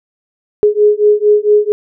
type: beating tone pair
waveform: sine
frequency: 416.3 / 420.7 Hz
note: G#4 / G#4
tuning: +4 / +22 cents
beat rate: 4.4 Hz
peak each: -10 dBFS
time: 0.63-1.72 s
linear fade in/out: 0 ms
effects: none